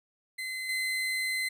35% pulse tone with level steps, 2050 Hz, C7, 36 cents flat, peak -32 / -27 dBFS, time 0.38-1.49 s, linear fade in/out 10 ms, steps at 0.69 s, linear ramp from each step 2 ms, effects resampled to 32000 Hz

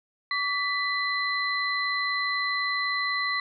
sine tone cluster, 1144 / 1984 / 4073 Hz, D6 / B6 / C8, -46 / +7 / -47 cents, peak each -30 / -27 / -32 dBFS, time 0.31-3.4 s, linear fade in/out 2 ms, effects none

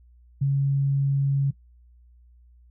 sine tone, 138.59 Hz, C#3, in tune, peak -19 dBFS, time 0.41-1.51 s, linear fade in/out 10 ms, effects noise-tail reverb RT60 0.1 s tail -18 dB re dry + added 60 Hz sine -51 dBFS peak until 2.7 s

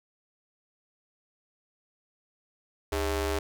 sawtooth ring-modulated tone, 237.3 Hz, A#3, 31 cents sharp, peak -20 dBFS, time 2.92-3.39 s, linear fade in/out 5 ms, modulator 167 Hz, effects none

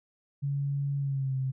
sine tone with pitch glide, 140.7 to 132.04 Hz, C#3 to C3, +26 to +16 cents, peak -27 dBFS, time 0.42-1.52 s, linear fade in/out 20 ms, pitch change -110 cents, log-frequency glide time 0.98-1.36 s, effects none

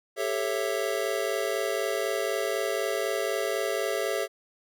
square chord, A dominant seventh, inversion third, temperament just, 396 / 440 / 550 / 660 Hz, G4 / A4 / C#5 / E5, +18 / 0 / -14 / +2 cents, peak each -33 dBFS, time 0.16-4.28 s, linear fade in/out 50 ms, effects none

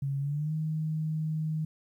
sine tone with pitch glide, 138.59 to 156.46 Hz, C#3 to D#3, 0 to +10 cents, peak -28 dBFS, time 0.02-1.65 s, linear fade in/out 5 ms, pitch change +210 cents, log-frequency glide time 0.19-0.53 s, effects 11-bit

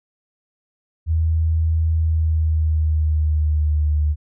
sine tone with pitch glide, 80.6 to 75.2 Hz, E2 to D2, -38 to +42 cents, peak -15 dBFS, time 1.06-4.16 s, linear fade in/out 50 ms, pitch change -120 cents, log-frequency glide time 1.94-3.88 s, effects none

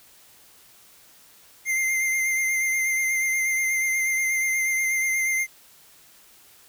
square tone with vibrato, 2094 Hz, C7, 1 cent sharp, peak -22 dBFS, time 1.65-5.47 s, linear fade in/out 50 ms, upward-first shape triangle, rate 8.3 Hz, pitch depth 26 cents each way, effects white hiss -53 dBFS RMS until 6.68 s

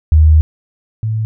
sine tone pair in turn, 77.78 / 110 Hz, D#2 / A2, 0 / 0 cents, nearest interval tritone, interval 600 cents, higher second, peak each -4 / -14 dBFS, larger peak first, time 0.12-0.41 / 1.03-1.25 s, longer first, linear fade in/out 0 ms, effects none

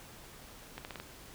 accelerating click train, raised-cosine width 0.3 ms, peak -25 dBFS, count 5, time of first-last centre 0.78-1 s, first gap 69 ms, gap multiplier 0.85, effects pink hiss -52 dBFS RMS until 1.34 s

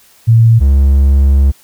sine / triangle tone pair in turn, 114.3 / 68.8 Hz, A#2 / C#2, -34 / -12 cents, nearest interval major sixth, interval 878 cents, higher first, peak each -3 dBFS, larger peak neither, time 0.27-0.6 / 0.6-1.52 s, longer second, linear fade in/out 20 ms, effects white hiss -46 dBFS RMS until 1.63 s

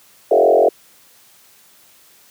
sine tone with frequency modulation, 549 Hz, C#5, 17 cents flat, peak -9 dBFS, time 0.31-0.69 s, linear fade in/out 5 ms, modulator 43.9 Hz, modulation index 3.7, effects white hiss -50 dBFS RMS until 2.3 s + high-pass 80 Hz 12 dB/octave

